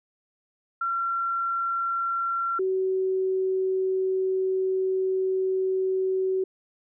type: tone pair in turn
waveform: sine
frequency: 1365 / 377.5 Hz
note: F6 / F#4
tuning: -40 / +35 cents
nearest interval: octave + minor seventh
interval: 2225 cents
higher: first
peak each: -24 / -22 dBFS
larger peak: second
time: 0.81-2.59 / 2.59-6.44 s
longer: second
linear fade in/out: 5 ms
effects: none